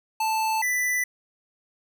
square tone pair in turn, 880 / 1987 Hz, A5 / B6, 0 / +10 cents, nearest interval octave + major second, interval 1410 cents, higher second, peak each -23 / -23 dBFS, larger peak neither, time 0.2-0.62 / 0.62-1.04 s, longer neither, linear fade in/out 5 ms, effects none

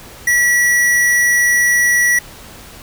square tone, 1939 Hz, B6, 32 cents flat, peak -11 dBFS, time 0.27-2.19 s, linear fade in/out 5 ms, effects pink hiss -37 dBFS RMS until 2.82 s

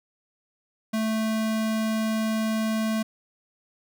square tone, 220 Hz, A3, in tune, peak -24 dBFS, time 0.93-3.03 s, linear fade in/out 10 ms, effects none

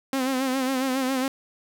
sawtooth tone with vibrato, 262.2 Hz, C4, 4 cents sharp, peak -19 dBFS, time 0.13-1.28 s, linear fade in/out 2 ms, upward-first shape sine, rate 7.3 Hz, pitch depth 60 cents each way, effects none

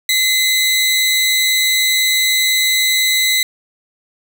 sawtooth tone pair together, 2044 / 3898 Hz, C7 / B7, -41 / -23 cents, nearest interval major seventh, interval 1118 cents, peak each -12 dBFS, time 0.09-3.43 s, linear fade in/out 2 ms, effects none

